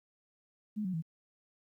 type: tone with pitch steps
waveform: sine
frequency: 211.6 / 185.28 / 162.23 Hz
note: G#3 / F#3 / E3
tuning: +33 / +3 / -27 cents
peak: -32 dBFS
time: 0.76-1.024 s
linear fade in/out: 20 ms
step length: 88 ms
effects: 12-bit